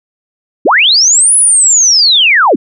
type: linear two-way sweep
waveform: sine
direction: up then down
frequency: 184.2 to 10280 to 184.2 Hz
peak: -4 dBFS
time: 0.65-2.56 s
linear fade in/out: 10 ms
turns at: 1.36 s
effects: none